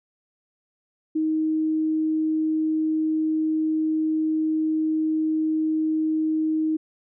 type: tone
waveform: sine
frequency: 314 Hz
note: D#4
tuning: 16 cents sharp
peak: -20 dBFS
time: 1.15-6.77 s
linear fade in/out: 10 ms
effects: none